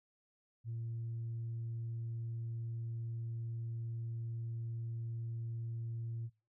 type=tone; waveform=sine; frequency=115.3 Hz; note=A#2; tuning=19 cents flat; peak=-37 dBFS; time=0.64-6.3 s; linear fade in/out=50 ms; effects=noise-tail reverb RT60 0.3 s tail -21 dB re dry + tanh soft clip ceiling -35 dBFS